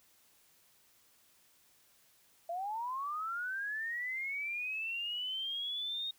sine linear sweep, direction up, 663 to 3729 Hz, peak -35 dBFS, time 2.49-6.11 s, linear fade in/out 5 ms, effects white hiss -67 dBFS RMS until 6.18 s

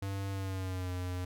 square tone with pitch glide, 98 to 90.39 Hz, G2 to F#2, 0 to -40 cents, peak -35 dBFS, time 0.02-1.25 s, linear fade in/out 5 ms, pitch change -140 cents, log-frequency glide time 0.3-0.92 s, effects none

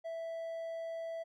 triangle tone, 659.3 Hz, E5, in tune, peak -36 dBFS, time 0.04-1.24 s, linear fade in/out 20 ms, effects none

